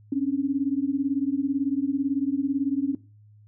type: beating tone pair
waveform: sine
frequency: 268.3 / 286.3 Hz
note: C4 / D4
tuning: +44 / -44 cents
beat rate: 18 Hz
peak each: -25 dBFS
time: 0.12-2.95 s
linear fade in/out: 5 ms
effects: noise-tail reverb RT60 0.3 s tail -19 dB re dry + added 105 Hz sine -50 dBFS peak until 3.47 s